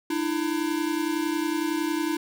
square tone pair together, 302.4 / 333.3 Hz, D#4 / E4, -49 / +19 cents, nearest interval major second, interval 168 cents, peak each -28 / -28 dBFS, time 0.1-2.17 s, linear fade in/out 5 ms, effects none

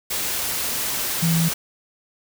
sine tone in noise, 165.8 Hz, E3, 10 cents sharp, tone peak -17 dBFS, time 1.22-1.49 s, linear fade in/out 10 ms, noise white, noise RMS -25 dBFS, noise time 0.1-1.54 s, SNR +5 dB, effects none

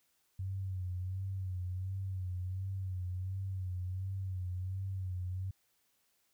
sine tone with vibrato, 93.4 Hz, F#2, 17 cents sharp, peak -35 dBFS, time 0.39-5.51 s, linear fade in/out 5 ms, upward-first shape sine, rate 1.4 Hz, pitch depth 57 cents each way, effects white hiss -75 dBFS RMS until 6.33 s

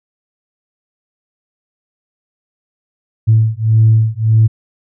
sine beating tone pair, 110 / 111.7 Hz, A2 / A2, 0 / +27 cents, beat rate 1.7 Hz, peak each -10 dBFS, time 3.27-4.48 s, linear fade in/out 20 ms, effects tanh soft clip ceiling -1 dBFS

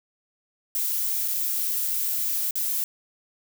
violet noise with dropouts, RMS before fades -26 dBFS, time 0.75-2.84 s, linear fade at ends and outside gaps 1 ms, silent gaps 1.279-1.283 / 2.509-2.555 s, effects none

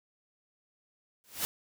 white noise with exponential growth, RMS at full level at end -28 dBFS, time 1.24-1.45 s, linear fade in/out 0 ms, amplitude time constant 45 ms, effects none

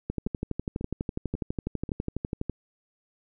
two click trains, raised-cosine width 3 ms, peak -16 / -21 dBFS, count 30 / 4, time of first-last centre 0.1-2.497 / 0.27-1.892 s, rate 12.1 / 1.85 Hz, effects none

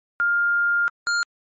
sine / square tone pair in turn, 1405 / 1405 Hz, F6 / F6, +10 / +10 cents, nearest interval unison, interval 0 cents, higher neither, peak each -17 / -20 dBFS, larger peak first, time 0.2-0.88 / 1.07-1.23 s, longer first, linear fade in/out 0 ms, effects MP3 32 kbps

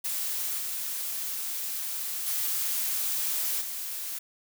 blue noise with level steps, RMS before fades -31 / -33 / -29 / -35 dBFS, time 0.04-4.19 s, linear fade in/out 10 ms, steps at 0.58 / 2.26 / 3.6 s, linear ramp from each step 20 ms, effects none

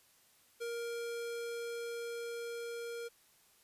square tone with level ramp, 468.8 Hz, A#4, 10 cents sharp, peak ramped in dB -38 to -41 dBFS, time 0.6-3.09 s, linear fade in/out 20 ms, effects white hiss -67 dBFS RMS until 3.63 s + resampled to 32000 Hz

